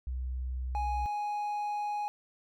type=tone with pitch glide; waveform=sine; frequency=63.4 to 62.96 Hz; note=B1 to B1; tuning=+46 to +34 cents; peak=-32 dBFS; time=0.07-1.06 s; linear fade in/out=0 ms; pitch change=-12 cents; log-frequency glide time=0.61-0.8 s
type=tone; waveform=triangle; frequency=831 Hz; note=G#5; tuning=1 cent sharp; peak=-29 dBFS; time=0.75-2.08 s; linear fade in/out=0 ms
effects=none